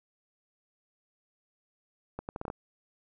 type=accelerating click train; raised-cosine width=1 ms; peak=-22 dBFS; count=7; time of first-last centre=2.19-2.501 s; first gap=99 ms; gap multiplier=0.73; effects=none